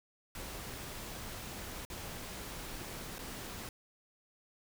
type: noise with dropouts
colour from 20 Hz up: pink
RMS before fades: -44 dBFS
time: 0.35-3.69 s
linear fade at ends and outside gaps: 2 ms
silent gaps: 1.851-1.9 / 3.184-3.19 s
effects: none